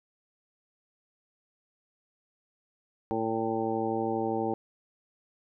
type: harmonic tone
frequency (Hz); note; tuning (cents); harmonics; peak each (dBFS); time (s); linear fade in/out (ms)
112.3; A2; +36; 1 / 2 / 3 / 4 / 5 / 7 / 8; -41 / -35 / -32 / -33 / -37 / -33 / -40; 3.11-4.54; 0
effects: none